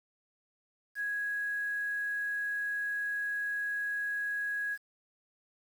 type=tone with quantisation; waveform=sine; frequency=1661.2 Hz; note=G#6; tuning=in tune; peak=-31 dBFS; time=0.95-4.78 s; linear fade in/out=50 ms; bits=9; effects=none